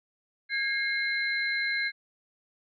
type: tone cluster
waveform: sine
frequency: 1638 / 2135 / 4066 Hz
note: G#6 / C7 / B7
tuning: -24 / +34 / +50 cents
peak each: -30 / -29 / -35 dBFS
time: 0.49-1.92 s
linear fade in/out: 50 ms
effects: none